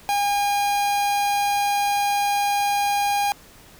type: tone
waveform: 45% pulse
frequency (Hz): 812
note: G#5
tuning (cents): -39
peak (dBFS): -19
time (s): 0.09-3.32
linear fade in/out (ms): 0
effects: pink hiss -48 dBFS RMS until 3.79 s